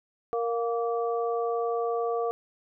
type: tone cluster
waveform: sine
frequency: 465.6 / 703 / 1157 Hz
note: A#4 / F5 / D6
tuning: -2 / +11 / -26 cents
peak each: -27 / -31 / -35 dBFS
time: 0.33-2.31 s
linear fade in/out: 0 ms
effects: none